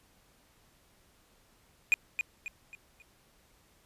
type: tone with echo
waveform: triangle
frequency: 2456 Hz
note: D#7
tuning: 23 cents flat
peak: -18 dBFS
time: 1.92-1.94 s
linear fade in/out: 0 ms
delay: 270 ms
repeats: 4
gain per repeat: -8 dB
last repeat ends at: 3.02 s
effects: pink hiss -65 dBFS RMS until 3.85 s + resampled to 32000 Hz